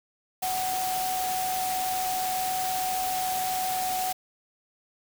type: tone in noise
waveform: sine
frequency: 745 Hz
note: F#5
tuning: 12 cents sharp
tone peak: -27 dBFS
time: 0.42-4.13 s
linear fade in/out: 10 ms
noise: white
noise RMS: -33 dBFS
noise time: 0.42-4.13 s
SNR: +3 dB
effects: none